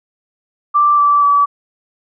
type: tone with pitch steps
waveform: sine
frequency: 1174.7 / 1161.2 / 1147.9 Hz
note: D6 / D6 / D6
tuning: 0 / -20 / -40 cents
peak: -8 dBFS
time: 0.74-1.46 s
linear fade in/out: 20 ms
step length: 240 ms
effects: none